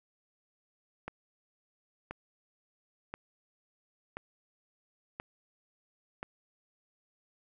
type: click train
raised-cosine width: 0.5 ms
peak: -23 dBFS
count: 6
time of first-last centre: 1.08-6.229 s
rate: 0.971 Hz
effects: none